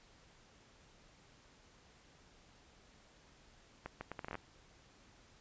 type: accelerating click train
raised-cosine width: 0.5 ms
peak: -27 dBFS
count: 10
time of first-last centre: 3.86-4.354 s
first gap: 150 ms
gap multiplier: 0.71
effects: pink hiss -64 dBFS RMS until 5.4 s + resampled to 16000 Hz